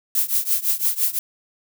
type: noise with tremolo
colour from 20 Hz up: violet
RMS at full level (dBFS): -17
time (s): 0.15-1.19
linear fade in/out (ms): 2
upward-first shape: triangle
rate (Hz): 5.9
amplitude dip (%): 95
effects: none